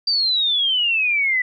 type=exponential sweep; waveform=sine; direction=down; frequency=4712 to 1965 Hz; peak=-16 dBFS; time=0.07-1.42 s; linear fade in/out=5 ms; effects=none